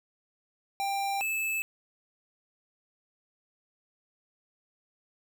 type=tone pair in turn; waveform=square; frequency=791 / 2616 Hz; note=G5 / E7; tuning=+15 / -14 cents; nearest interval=octave + major sixth; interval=2071 cents; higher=second; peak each=-29 / -29 dBFS; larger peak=neither; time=0.8-1.21 / 1.21-1.62 s; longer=neither; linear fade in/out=0 ms; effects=10-bit